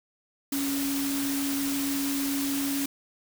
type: tone in noise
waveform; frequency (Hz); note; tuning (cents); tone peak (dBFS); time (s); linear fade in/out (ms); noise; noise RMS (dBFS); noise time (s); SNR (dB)
sine; 277.9; C#4; +4; -27; 0.52-2.86; 5; white; -33; 0.52-2.86; +3
effects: none